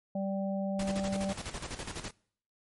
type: harmonic tone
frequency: 195 Hz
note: G3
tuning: 9 cents flat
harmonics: 1 / 3 / 4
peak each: -32 / -35 / -42 dBFS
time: 0.15-1.33 s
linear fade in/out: 5 ms
type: noise with tremolo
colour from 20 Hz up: pink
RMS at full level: -38 dBFS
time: 0.79-2.11 s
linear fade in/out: 5 ms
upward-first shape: square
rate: 12 Hz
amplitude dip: 65%
effects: noise-tail reverb RT60 0.6 s tail -25 dB re dry + MP3 48 kbps